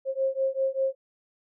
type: beating tone pair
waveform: sine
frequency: 532 / 537.1 Hz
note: C5 / C5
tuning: +29 / +45 cents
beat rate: 5.1 Hz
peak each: -27 dBFS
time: 0.05-0.95 s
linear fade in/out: 50 ms
effects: none